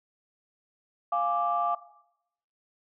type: chord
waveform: sine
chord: D diminished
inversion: first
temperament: equal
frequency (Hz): 698.5 / 830.6 / 1174.7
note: F5 / Ab5 / D6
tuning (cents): 0 / 0 / 0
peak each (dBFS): -27 / -32 / -27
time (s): 1.12-1.75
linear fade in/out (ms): 5
effects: noise-tail reverb RT60 0.8 s tail -17 dB re dry + tanh soft clip ceiling -15 dBFS